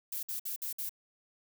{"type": "noise bursts", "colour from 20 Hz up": "violet", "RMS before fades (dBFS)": -37, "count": 5, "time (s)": [0.12, 0.894], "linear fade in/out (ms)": 5, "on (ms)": 110, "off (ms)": 56, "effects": []}